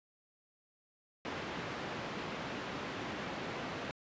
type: band-pass noise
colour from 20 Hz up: pink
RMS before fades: -41 dBFS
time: 1.25-3.91 s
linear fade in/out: 0 ms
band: 160 to 2900 Hz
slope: 12 dB/octave
effects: resampled to 16000 Hz